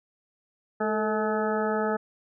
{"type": "harmonic tone with a mistuned harmonic", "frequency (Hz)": 214.1, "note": "A3", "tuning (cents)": -47, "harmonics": [1, 2, 3, 4, 6, 7, 8], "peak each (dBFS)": [-30, -28, -31, -32, -33, -38, -38], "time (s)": [0.8, 1.97], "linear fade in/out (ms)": 10, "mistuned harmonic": 2, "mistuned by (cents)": 43, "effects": []}